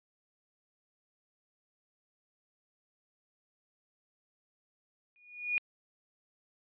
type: tone with exponential growth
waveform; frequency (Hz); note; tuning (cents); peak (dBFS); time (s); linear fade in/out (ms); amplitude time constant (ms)
sine; 2449; D#7; -28; -24; 5.16-5.58; 0; 90
effects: tanh soft clip ceiling -21 dBFS + resampled to 8000 Hz